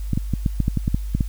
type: clicks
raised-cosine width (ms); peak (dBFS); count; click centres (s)
5; -7; 11; 0.133 / 0.175 / 0.337 / 0.462 / 0.603 / 0.681 / 0.773 / 0.879 / 0.945 / 1.15 / 1.208
effects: added 50 Hz sine -25 dBFS peak until 1.28 s + white hiss -49 dBFS RMS until 1.28 s